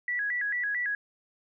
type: tone with vibrato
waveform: sine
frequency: 1804 Hz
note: A6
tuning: 43 cents sharp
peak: -27 dBFS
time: 0.08-0.95 s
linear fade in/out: 2 ms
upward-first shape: square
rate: 4.5 Hz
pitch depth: 140 cents each way
effects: none